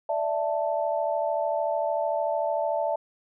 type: chord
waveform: sine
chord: D suspended second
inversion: none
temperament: just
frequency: 587.3 / 660.7 / 881 Hz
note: D5 / E5 / A5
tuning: 0 / +4 / +2 cents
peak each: -28 / -27 / -30 dBFS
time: 0.09-2.96 s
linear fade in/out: 5 ms
effects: none